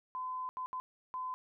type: tone bursts at uneven times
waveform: sine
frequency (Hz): 1019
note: C6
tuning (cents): -46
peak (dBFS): -36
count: 4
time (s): 0.15-0.49 / 0.57-0.66 / 0.73-0.8 / 1.14-1.34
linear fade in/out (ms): 0
effects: none